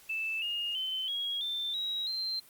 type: tone with pitch steps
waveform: sine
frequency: 2637 / 2843 / 3064 / 3303 / 3561 / 3839 / 4138 Hz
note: E7 / F7 / G7 / G#7 / A7 / B7 / C8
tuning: 0 / +30 / -40 / -10 / +20 / -50 / -20 cents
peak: -31 dBFS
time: 0.09-2.4 s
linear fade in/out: 10 ms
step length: 330 ms
effects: white hiss -57 dBFS RMS until 2.49 s + Opus 48 kbps